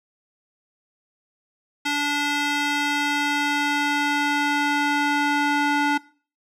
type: tone with band-pass filter sweep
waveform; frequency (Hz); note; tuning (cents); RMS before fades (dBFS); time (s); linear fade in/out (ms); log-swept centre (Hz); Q
square; 290; D4; -22; -22; 1.85-5.98; 10; 2700 to 1300; 0.76
effects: noise-tail reverb RT60 0.4 s tail -20 dB re dry